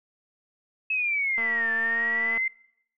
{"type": "exponential two-way sweep", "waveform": "sine", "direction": "down then up", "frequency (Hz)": [2600, 1760, 2093], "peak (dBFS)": -23, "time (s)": [0.9, 2.48], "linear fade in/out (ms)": 5, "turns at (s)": 1.72}
{"type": "click train", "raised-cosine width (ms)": 0.5, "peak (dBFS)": -23, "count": 229, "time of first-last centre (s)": [1.38, 2.376], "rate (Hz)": 229}
{"effects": ["noise-tail reverb RT60 0.8 s tail -26 dB re dry"]}